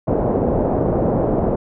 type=low-pass noise; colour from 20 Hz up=white; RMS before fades=-18 dBFS; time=0.07-1.56 s; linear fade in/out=10 ms; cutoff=640 Hz; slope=24 dB/octave; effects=none